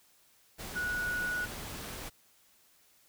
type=tone in noise; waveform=sine; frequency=1465 Hz; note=F#6; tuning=18 cents flat; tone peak=-31 dBFS; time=0.75-1.46 s; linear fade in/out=20 ms; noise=pink; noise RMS=-42 dBFS; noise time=0.58-2.1 s; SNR=+8 dB; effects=white hiss -65 dBFS RMS until 3.08 s